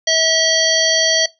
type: harmonic tone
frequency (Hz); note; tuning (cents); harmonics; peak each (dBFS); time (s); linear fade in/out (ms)
646; E5; -35; 1 / 3 / 5 / 7 / 9; -19 / -21 / -18 / -18 / -18; 0.07-1.26; 5
effects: noise-tail reverb RT60 0.2 s tail -19 dB re dry